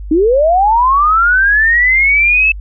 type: linear sweep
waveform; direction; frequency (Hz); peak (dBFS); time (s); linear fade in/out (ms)
sine; up; 293.7 to 2637; -7; 0.11-2.52; 5
effects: added 50 Hz sine -23 dBFS peak until 2.6 s